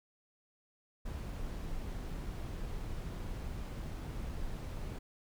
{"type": "noise", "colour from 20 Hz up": "brown", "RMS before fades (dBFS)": -40, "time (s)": [1.05, 4.99], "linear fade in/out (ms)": 10, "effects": []}